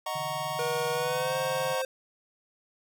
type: chord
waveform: square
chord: D# minor seventh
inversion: none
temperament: equal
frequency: 622.3 / 740 / 932.3 / 1108.7 Hz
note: D#5 / F#5 / A#5 / C#6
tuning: 0 / 0 / 0 / 0 cents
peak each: -37 dBFS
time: 0.06-1.82 s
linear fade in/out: 5 ms
type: tone with tremolo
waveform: sine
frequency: 146.83 Hz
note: D3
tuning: in tune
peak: -37 dBFS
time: 0.15-1.75 s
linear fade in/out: 5 ms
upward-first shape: sine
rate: 20 Hz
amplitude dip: 90%
type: tone with pitch glide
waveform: square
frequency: 480 to 523.4 Hz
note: B4 to C5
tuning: -49 to 0 cents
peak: -30 dBFS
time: 0.59-1.85 s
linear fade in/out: 2 ms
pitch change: +149 cents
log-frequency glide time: 0.92-1.36 s
effects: none